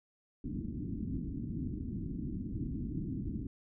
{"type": "low-pass noise", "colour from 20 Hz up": "white", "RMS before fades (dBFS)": -38, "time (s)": [0.44, 3.47], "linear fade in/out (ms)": 5, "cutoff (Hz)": 300, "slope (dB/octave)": 48, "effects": []}